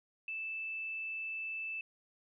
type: tone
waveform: sine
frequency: 2637 Hz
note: E7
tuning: in tune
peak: -37 dBFS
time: 0.28-1.81 s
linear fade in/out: 2 ms
effects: none